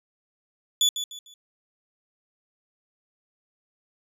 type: tone with echo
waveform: 30% pulse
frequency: 3452 Hz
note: A7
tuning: 34 cents flat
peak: -15 dBFS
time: 0.81-0.89 s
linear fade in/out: 2 ms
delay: 150 ms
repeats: 3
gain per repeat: -10 dB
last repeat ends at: 1.34 s
effects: resampled to 32000 Hz